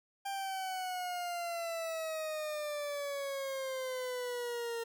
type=exponential sweep; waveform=40% pulse; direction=down; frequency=794 to 459.9 Hz; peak=-35 dBFS; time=0.25-4.84 s; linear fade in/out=10 ms; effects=none